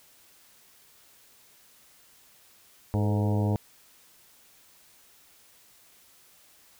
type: harmonic tone with a mistuned harmonic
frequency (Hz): 103.83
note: G#2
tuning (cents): 0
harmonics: 1 / 2 / 3 / 4 / 5 / 6 / 7 / 8 / 9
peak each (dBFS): -24 / -30 / -34 / -36 / -38 / -40 / -41 / -42 / -43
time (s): 2.94-3.56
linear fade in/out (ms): 0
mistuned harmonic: 4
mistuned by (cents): +58
effects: white hiss -58 dBFS RMS until 6.79 s